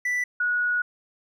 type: tone pair in turn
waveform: triangle / sine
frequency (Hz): 1975.5 / 1458.7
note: B6 / F#6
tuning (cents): 0 / -25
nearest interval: perfect fourth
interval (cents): 525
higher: first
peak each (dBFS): -21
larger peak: neither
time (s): 0.05-0.24 / 0.4-0.82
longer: second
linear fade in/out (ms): 5
effects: none